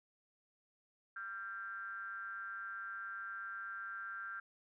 triangle ring-modulated tone, 103.83 Hz, G#2, in tune, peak -37 dBFS, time 1.16-4.4 s, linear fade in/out 5 ms, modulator 1480 Hz, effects none

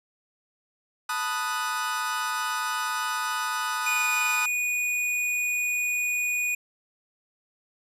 40% pulse chord, B dominant seventh, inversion third, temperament equal, 880 / 987.8 / 1244.5 / 1480 Hz, A5 / B5 / D#6 / F#6, 0 / 0 / 0 / 0 cents, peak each -34 / -34 / -29 / -31 dBFS, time 1.09-4.46 s, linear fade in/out 5 ms
square tone, 2465 Hz, D#7, 17 cents flat, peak -25 dBFS, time 3.86-6.55 s, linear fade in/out 5 ms
effects resampled to 32000 Hz

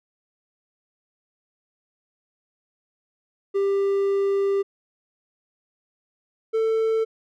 triangle tone pair in turn, 395.7 / 445.2 Hz, G4 / A4, +16 / +20 cents, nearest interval major second, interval 204 cents, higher second, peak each -17 dBFS, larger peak neither, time 3.54-4.63 / 6.53-7.05 s, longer first, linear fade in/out 20 ms, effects none

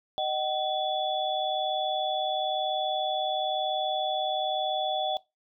sine tone cluster, 618 / 759 / 3432 Hz, D#5 / F#5 / A7, -12 / +44 / -44 cents, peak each -31 / -29 / -33 dBFS, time 0.18-5.17 s, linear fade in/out 0 ms, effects noise-tail reverb RT60 0.2 s tail -19 dB re dry

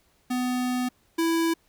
square tone pair in turn, 250 / 330.4 Hz, B3 / E4, +21 / +4 cents, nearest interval perfect fourth, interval 483 cents, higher second, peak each -25 / -22 dBFS, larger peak second, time 0.3-0.89 / 1.18-1.54 s, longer first, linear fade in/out 10 ms, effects pink hiss -65 dBFS RMS until 1.68 s

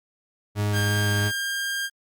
40% pulse tone with vibrato, 103.2 Hz, G#2, 10 cents flat, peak -21 dBFS, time 0.55-1.32 s, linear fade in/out 50 ms, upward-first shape square, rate 2.9 Hz, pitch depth 8 cents each way
sawtooth tone, 1605 Hz, G6, 40 cents sharp, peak -22 dBFS, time 0.72-1.9 s, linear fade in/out 50 ms
effects Opus 48 kbps

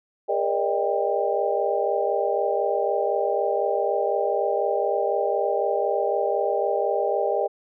sine tone cluster, 407.4 / 473.3 / 581 / 625 / 792 Hz, G#4 / A#4 / D5 / D#5 / G5, -33 / +26 / -19 / +8 / +18 cents, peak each -27 dBFS, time 0.28-7.48 s, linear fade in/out 20 ms, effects none

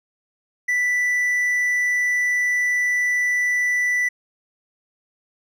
triangle tone, 1975.5 Hz, B6, in tune, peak -16 dBFS, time 0.68-4.09 s, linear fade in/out 10 ms, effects none

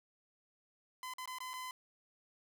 sawtooth tone with dropouts, 1019 Hz, C6, 46 cents flat, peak -38 dBFS, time 1.03-1.71 s, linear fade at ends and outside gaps 1 ms, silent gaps 1.137-1.183 / 1.257-1.275 / 1.385-1.404 / 1.534-1.538 s, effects none

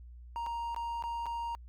triangle tone with dropouts, 935 Hz, A#5, 5 cents sharp, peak -32 dBFS, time 0.36-1.55 s, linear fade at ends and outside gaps 0 ms, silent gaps 0.463-0.467 / 0.746-0.763 / 1.024-1.038 / 1.258-1.265 s, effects added 60 Hz sine -47 dBFS peak until 1.68 s + Opus 48 kbps

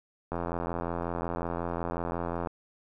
click train, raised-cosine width 1 ms, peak -18 dBFS, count 185, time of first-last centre 0.32-2.472 s, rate 85.5 Hz, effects none

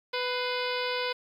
harmonic tone with a mistuned harmonic, 496.9 Hz, B4, 11 cents sharp, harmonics 1 / 2 / 3 / 4 / 5 / 6 / 7 / 8 / 9 / 10, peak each -32 / -35 / -37 / -38 / -39 / -40 / -40 / -41 / -42 / -42 dBFS, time 0.13-1.13 s, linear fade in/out 10 ms, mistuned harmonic 4, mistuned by +90 cents, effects 10-bit

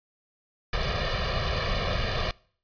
pink noise with comb filter, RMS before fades -27 dBFS, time 0.73-2.31 s, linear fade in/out 2 ms, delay 1.7 ms, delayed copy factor +0.85, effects noise-tail reverb RT60 0.5 s tail -24 dB re dry + resampled to 11025 Hz

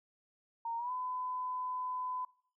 sine tone with pitch glide, 924 to 1007.6 Hz, A#5 to B5, -16 to +34 cents, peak -35 dBFS, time 0.65-2.25 s, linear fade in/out 5 ms, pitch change +150 cents, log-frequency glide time 0.77-0.91 s, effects noise-tail reverb RT60 0.5 s tail -21 dB re dry

